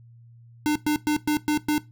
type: tone bursts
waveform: square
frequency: 300 Hz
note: D4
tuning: 37 cents sharp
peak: -20 dBFS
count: 6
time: 0.66-1.78 s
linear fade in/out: 0 ms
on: 95 ms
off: 110 ms
effects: noise-tail reverb RT60 0.2 s tail -17 dB re dry + added 117 Hz sine -47 dBFS peak until 1.91 s